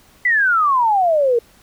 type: exponential sweep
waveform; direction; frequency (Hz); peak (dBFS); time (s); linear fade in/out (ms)
sine; down; 2020 to 455.1; -12; 0.25-1.39; 5
effects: pink hiss -51 dBFS RMS until 1.62 s